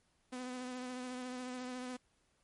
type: tone with vibrato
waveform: sawtooth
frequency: 251.8 Hz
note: B3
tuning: 34 cents sharp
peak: -37 dBFS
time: 0.32-1.97 s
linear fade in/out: 10 ms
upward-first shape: triangle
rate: 14 Hz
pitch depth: 30 cents each way
effects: pink hiss -75 dBFS RMS until 2.43 s + MP3 48 kbps